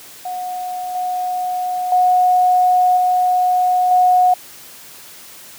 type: tone with level steps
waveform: sine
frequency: 729 Hz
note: F#5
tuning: 26 cents flat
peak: -22 / -18 / -10 / -12 / -9 dBFS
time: 0.25-4.34 s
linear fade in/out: 5 ms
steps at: 0.95 / 1.92 / 2.97 / 3.91 s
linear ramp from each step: 2 ms
effects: white hiss -39 dBFS RMS until 5.58 s + high-pass 80 Hz 12 dB/octave